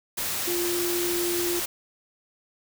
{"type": "tone in noise", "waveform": "sine", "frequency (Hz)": 349.2, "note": "F4", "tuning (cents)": 0, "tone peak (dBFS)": -26, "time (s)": [0.47, 1.6], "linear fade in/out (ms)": 10, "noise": "white", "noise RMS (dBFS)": -29, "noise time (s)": [0.17, 1.66], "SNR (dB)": 0, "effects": []}